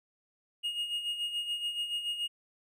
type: tone with tremolo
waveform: triangle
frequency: 2861 Hz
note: F7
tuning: 41 cents sharp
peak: -28 dBFS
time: 0.63-2.28 s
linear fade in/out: 20 ms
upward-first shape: sine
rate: 7 Hz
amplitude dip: 60%
effects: none